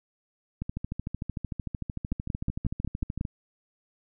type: two click trains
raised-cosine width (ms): 5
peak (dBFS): -16 / -19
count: 7 / 36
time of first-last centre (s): 2.12-3.211 / 0.62-3.252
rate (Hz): 5.5 / 13.3
effects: none